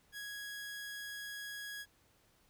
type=tone; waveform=sawtooth; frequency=1661.2 Hz; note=G#6; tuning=in tune; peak=-39 dBFS; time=0.12-1.86 s; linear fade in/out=50 ms; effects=pink hiss -70 dBFS RMS until 2.49 s